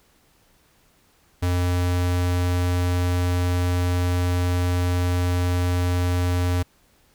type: tone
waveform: square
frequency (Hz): 89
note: F2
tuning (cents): +33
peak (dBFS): -20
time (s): 1.42-6.63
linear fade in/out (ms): 10
effects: pink hiss -60 dBFS RMS until 7.14 s